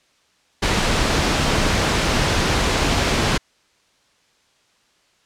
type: noise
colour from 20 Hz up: pink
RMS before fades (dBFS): -18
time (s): 0.62-3.38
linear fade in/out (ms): 10
effects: white hiss -60 dBFS RMS until 5.25 s + low-pass 6000 Hz 12 dB/octave